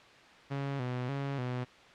sawtooth tone with vibrato, 131.8 Hz, C3, 13 cents sharp, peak -29 dBFS, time 0.5-1.65 s, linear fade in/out 20 ms, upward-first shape square, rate 1.7 Hz, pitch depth 93 cents each way, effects white hiss -55 dBFS RMS until 1.94 s + low-pass 3000 Hz 12 dB/octave

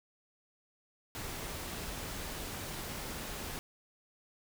pink noise, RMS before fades -41 dBFS, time 1.15-3.59 s, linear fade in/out 0 ms, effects none

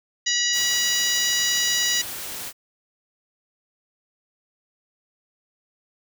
harmonic tone, 970 Hz, B5, 31 cents flat, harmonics 2 / 3 / 4 / 5 / 6 / 7, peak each -27 / -27 / -27 / -27 / -27 / -27 dBFS, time 0.26-2.02 s, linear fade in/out 10 ms
white noise, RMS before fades -33 dBFS, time 0.52-2.53 s, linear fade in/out 50 ms
effects none

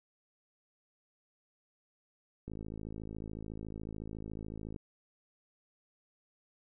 click train, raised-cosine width 3 ms, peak -30 dBFS, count 124, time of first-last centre 2.48-4.762 s, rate 53.9 Hz, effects none

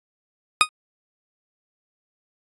20% pulse tone with exponential decay, 1243 Hz, D#6, 2 cents flat, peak -3 dBFS, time 0.61-0.69 s, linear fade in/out 0 ms, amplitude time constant 16 ms, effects AAC 32 kbps

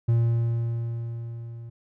triangle tone with level ramp, 116.54 Hz, A#2, in tune, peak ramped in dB -15 to -35 dBFS, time 0.08-1.7 s, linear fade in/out 10 ms, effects none

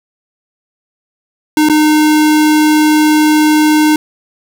square tone with dropouts, 305.6 Hz, D#4, 31 cents flat, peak -7 dBFS, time 1.57-3.96 s, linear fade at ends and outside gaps 2 ms, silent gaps 1.688-1.697 s, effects 7-bit

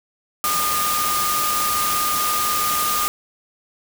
sine tone in noise, 1219 Hz, D#6, 36 cents flat, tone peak -21 dBFS, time 0.44-3.08 s, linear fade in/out 0 ms, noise white, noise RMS -23 dBFS, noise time 0.44-3.08 s, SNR -1 dB, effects none

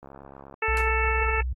click train, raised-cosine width 1 ms, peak -30 dBFS, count 36, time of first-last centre 0.03-0.541 s, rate 68.5 Hz
harmonic tone, 442 Hz, A4, 8 cents sharp, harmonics 1 / 2 / 3 / 4 / 5 / 6, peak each -30 / -30 / -30 / -30 / -30 / -30 dBFS, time 0.62-1.41 s, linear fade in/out 5 ms
sine tone with pitch glide, 61.74 to 62.71 Hz, B1 to B1, 0 to +27 cents, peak -25 dBFS, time 0.68-1.53 s, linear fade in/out 5 ms, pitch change +27 cents, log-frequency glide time 0.81-1.13 s
white noise with exponential decay, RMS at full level -35 dBFS, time 0.77-0.9 s, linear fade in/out 0 ms, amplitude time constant 27 ms
effects AAC 32 kbps

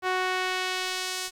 sawtooth tone with band-pass filter sweep, 370 Hz, F#4, in tune, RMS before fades -29 dBFS, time 0.02-1.31 s, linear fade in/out 50 ms, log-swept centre 1300 to 6700 Hz, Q 0.79, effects 9-bit

